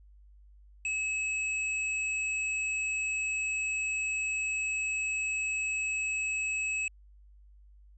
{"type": "tone", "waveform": "square", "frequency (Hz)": 2580, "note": "E7", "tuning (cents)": -38, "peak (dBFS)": -30, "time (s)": [0.85, 6.88], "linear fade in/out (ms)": 2, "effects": ["added 50 Hz sine -53 dBFS peak until 7.97 s", "resampled to 24000 Hz"]}